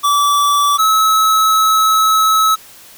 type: tone pair in turn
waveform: square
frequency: 1155 / 1294.2 Hz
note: D6 / E6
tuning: -29 / -32 cents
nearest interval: major second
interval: 197 cents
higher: second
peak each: -11 / -10 dBFS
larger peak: second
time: 0.03-0.78 / 0.78-2.56 s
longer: second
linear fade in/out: 20 ms
effects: white hiss -40 dBFS RMS until 2.97 s